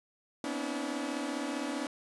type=tone cluster; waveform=sawtooth; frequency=246.4 / 261.5 / 286.2 / 321.7 Hz; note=B3 / C4 / D4 / E4; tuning=-4 / -1 / -45 / -42 cents; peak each=-36 / -39 / -32 / -36 dBFS; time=0.44-1.87 s; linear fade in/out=2 ms; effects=resampled to 24000 Hz